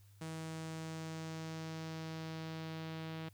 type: tone with low-pass filter sweep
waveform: sawtooth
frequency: 160.6 Hz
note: E3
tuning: 45 cents flat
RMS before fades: -44 dBFS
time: 0.21-3.29 s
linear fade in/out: 5 ms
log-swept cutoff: 9200 to 3600 Hz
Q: 1.5
effects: added 100 Hz sine -59 dBFS peak until 3.33 s + white hiss -71 dBFS RMS until 3.33 s